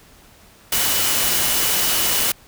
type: tone in noise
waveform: sine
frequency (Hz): 2952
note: F#7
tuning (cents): -5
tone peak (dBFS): -29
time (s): 0.72-2.32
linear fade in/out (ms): 5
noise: white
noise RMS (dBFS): -19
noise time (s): 0.72-2.32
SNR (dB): -13
effects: pink hiss -49 dBFS RMS until 2.47 s